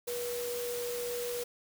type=tone in noise; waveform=sine; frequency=483.1 Hz; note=B4; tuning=38 cents flat; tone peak=-34 dBFS; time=0.07-1.44 s; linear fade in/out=10 ms; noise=white; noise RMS=-41 dBFS; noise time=0.07-1.44 s; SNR=+4 dB; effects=none